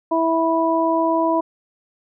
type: harmonic tone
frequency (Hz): 327.7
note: E4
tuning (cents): -10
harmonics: 1 / 2 / 3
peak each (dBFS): -20 / -20 / -20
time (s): 0.11-1.41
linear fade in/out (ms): 10
effects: none